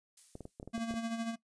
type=noise with exponential decay; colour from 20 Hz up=violet; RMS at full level=-49 dBFS; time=0.17-0.86 s; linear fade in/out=5 ms; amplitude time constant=150 ms
type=clicks; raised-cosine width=2 ms; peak=-31 dBFS; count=9; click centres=0.354 / 0.407 / 0.454 / 0.599 / 0.629 / 0.676 / 0.779 / 0.909 / 0.94 s
type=tone with tremolo; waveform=square; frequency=228.7 Hz; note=A#3; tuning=33 cents flat; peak=-33 dBFS; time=0.73-1.36 s; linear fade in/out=20 ms; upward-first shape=sine; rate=13 Hz; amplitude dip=55%
effects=noise-tail reverb RT60 0.1 s tail -18 dB re dry + resampled to 22050 Hz